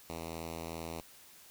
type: tone with notch filter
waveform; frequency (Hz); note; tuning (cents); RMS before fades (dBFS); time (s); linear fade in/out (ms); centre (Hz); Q
5% pulse; 82.41; E2; 0; -42; 0.1-1.01; 0; 1500; 1.6
effects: white hiss -57 dBFS RMS until 1.5 s